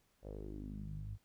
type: tone with low-pass filter sweep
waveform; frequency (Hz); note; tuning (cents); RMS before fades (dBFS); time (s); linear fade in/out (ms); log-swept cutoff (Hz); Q
sawtooth; 51.3; G#1; -21; -45; 0.22-1.18; 50; 580 to 100; 4.5
effects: pink hiss -75 dBFS RMS until 1.24 s